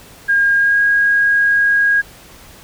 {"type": "tone with pitch glide", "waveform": "sine", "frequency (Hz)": [1619, 1637.8], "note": ["G#6", "G#6"], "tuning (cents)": [-45, -25], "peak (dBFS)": -10, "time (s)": [0.28, 2.02], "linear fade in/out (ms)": 20, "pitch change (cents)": 20, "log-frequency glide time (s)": [0.56, 0.8], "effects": ["pink hiss -41 dBFS RMS until 2.63 s"]}